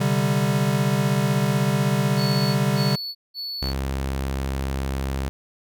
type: chord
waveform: square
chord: C suspended second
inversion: none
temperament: equal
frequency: 130.81 / 146.83 / 196 Hz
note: C3 / D3 / G3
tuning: 0 / 0 / 0 cents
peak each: -24 dBFS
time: 0-2.96 s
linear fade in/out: 10 ms
type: tone bursts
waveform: triangle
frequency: 4435 Hz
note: C#8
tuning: in tune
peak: -27 dBFS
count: 3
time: 2.16-3.74 s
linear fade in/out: 50 ms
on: 400 ms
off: 190 ms
type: tone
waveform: sawtooth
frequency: 67.2 Hz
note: C2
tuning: 47 cents sharp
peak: -20 dBFS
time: 3.62-5.29 s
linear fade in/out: 0 ms
effects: none